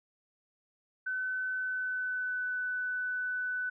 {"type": "tone with pitch glide", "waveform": "sine", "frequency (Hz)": [1515, 1496.7], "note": ["F#6", "F#6"], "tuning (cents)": [40, 19], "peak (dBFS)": -31, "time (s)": [1.06, 3.7], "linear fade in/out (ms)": 10, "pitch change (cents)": -21, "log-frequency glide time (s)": [1.55, 2.57], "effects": []}